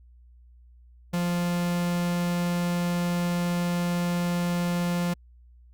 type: tone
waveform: 45% pulse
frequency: 174.61 Hz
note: F3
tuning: in tune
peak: -24 dBFS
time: 1.13-5.14 s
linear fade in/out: 10 ms
effects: added 60 Hz sine -50 dBFS peak until 5.73 s + Opus 48 kbps